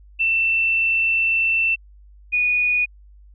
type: tone pair in turn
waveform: sine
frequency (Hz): 2678 / 2464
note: E7 / D#7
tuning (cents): +27 / -17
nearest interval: minor second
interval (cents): 144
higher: first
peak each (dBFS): -16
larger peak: neither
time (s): 0.19-1.76 / 2.32-2.86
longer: first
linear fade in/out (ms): 20
effects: added 50 Hz sine -44 dBFS peak until 3.34 s